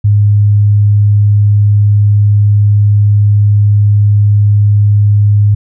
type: tone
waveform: sine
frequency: 103.3 Hz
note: G#2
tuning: 9 cents flat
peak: -4 dBFS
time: 0.04-5.55 s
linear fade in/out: 10 ms
effects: none